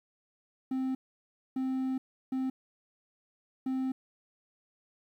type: tone bursts at uneven times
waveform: triangle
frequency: 261.6 Hz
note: C4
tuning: in tune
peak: -27 dBFS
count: 4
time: 0.71-0.95 / 1.56-1.98 / 2.32-2.5 / 3.66-3.92 s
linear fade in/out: 5 ms
effects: 11-bit